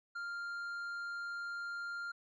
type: tone with tanh clipping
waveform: sine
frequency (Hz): 1396.9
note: F6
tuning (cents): 0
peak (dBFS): -40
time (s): 0.15-2.12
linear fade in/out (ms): 10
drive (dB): 6
effects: none